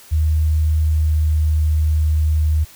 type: tone with pitch glide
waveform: sine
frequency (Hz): 77.78 to 77.24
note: D#2 to D#2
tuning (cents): 0 to -12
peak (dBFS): -13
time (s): 0.11-2.65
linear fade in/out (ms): 20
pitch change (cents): -12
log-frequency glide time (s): 0.81-1.27
effects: white hiss -44 dBFS RMS until 2.75 s